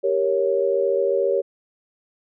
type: chord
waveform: sine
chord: G diminished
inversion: none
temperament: equal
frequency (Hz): 392 / 466.2 / 554.4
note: G4 / Bb4 / Db5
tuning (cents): 0 / 0 / 0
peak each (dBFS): -22 / -23 / -21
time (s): 0.03-1.42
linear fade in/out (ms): 20
effects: none